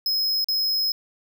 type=tone with dropouts; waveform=square; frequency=5120 Hz; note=D#8; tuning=49 cents sharp; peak=-21 dBFS; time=0.06-0.92 s; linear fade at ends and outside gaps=2 ms; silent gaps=0.444-0.485 s; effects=none